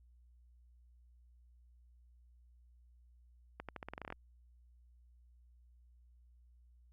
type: accelerating click train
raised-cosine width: 0.5 ms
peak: -28 dBFS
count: 12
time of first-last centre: 3.6-4.125 s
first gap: 87 ms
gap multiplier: 0.87
effects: added 60 Hz sine -61 dBFS peak until 6.92 s + Opus 48 kbps